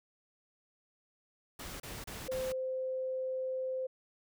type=noise bursts; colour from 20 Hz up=pink; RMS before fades=-44 dBFS; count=4; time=1.59-2.523 s; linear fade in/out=5 ms; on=210 ms; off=31 ms
type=tone; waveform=sine; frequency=519 Hz; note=C5; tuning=14 cents flat; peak=-33 dBFS; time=2.28-3.87 s; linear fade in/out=10 ms
effects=none